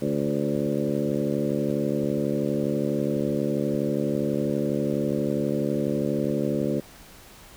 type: harmonic tone with a mistuned harmonic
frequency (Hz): 72.2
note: D2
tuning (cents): -29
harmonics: 2 / 3 / 4 / 5 / 6 / 7 / 8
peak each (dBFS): -31 / -28 / -29 / -30 / -33 / -32 / -33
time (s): 0.01-6.81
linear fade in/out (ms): 20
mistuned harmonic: 7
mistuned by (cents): +18
effects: pink hiss -48 dBFS RMS until 7.56 s